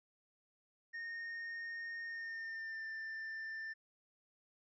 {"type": "tone with pitch glide", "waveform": "triangle", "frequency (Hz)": [1843, 1783.3], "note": ["A#6", "A6"], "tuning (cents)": [-20, 23], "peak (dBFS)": -40, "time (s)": [0.93, 3.74], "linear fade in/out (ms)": 20, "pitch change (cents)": -57, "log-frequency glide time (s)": [2.04, 2.88], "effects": ["resampled to 16000 Hz"]}